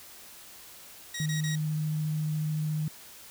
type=tone bursts; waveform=15% pulse; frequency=1897 Hz; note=A#6; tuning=30 cents sharp; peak=-28 dBFS; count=3; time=1.14-1.556 s; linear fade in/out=5 ms; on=120 ms; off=28 ms
type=tone with vibrato; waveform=sine; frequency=154.1 Hz; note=D#3; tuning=16 cents flat; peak=-27 dBFS; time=1.2-2.88 s; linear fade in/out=2 ms; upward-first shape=sine; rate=14 Hz; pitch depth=9 cents each way
effects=white hiss -49 dBFS RMS until 3.3 s